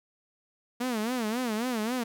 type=tone with vibrato; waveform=sawtooth; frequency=233.1 Hz; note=A#3; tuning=in tune; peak=-24 dBFS; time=0.8-2.04 s; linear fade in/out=10 ms; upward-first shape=sine; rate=3.7 Hz; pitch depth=170 cents each way; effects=none